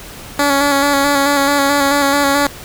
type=tone with vibrato; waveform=10% pulse; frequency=282 Hz; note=C#4; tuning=30 cents sharp; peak=-3 dBFS; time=0.39-2.47 s; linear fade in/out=2 ms; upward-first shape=square; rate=4.6 Hz; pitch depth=26 cents each way; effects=pink hiss -33 dBFS RMS until 2.64 s